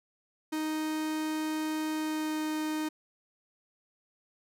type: tone with pitch glide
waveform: 45% pulse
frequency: 311.1 to 309.3 Hz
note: D#4 to D#4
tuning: 0 to -10 cents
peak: -30 dBFS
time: 0.52-2.89 s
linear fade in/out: 10 ms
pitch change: -10 cents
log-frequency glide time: 1.93-2.42 s
effects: none